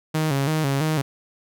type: tone with vibrato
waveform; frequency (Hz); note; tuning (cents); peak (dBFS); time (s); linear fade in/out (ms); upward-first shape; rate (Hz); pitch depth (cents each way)
sawtooth; 146.83; D3; 0; -16; 0.14-1.02; 10; square; 3; 110
effects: none